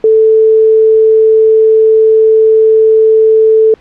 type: tone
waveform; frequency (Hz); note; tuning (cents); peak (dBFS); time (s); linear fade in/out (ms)
sine; 440; A4; 0; -3; 0.04-3.74; 2
effects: pink hiss -44 dBFS RMS until 3.8 s + low-pass 3000 Hz 12 dB/octave